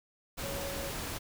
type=tone in noise; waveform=sine; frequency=554.4 Hz; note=C#5; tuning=in tune; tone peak=-40 dBFS; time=0.42-0.91 s; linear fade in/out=20 ms; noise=pink; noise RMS=-38 dBFS; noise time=0.37-1.19 s; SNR=-5 dB; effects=none